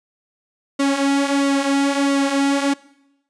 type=tone with flanger; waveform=sawtooth; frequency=278.2 Hz; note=C#4; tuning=6 cents sharp; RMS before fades=-18 dBFS; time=0.79-2.74 s; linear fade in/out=10 ms; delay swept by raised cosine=1.2 to 5.5 ms; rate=1.5 Hz; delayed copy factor=-0.6; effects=noise-tail reverb RT60 0.9 s tail -22 dB re dry + resampled to 22050 Hz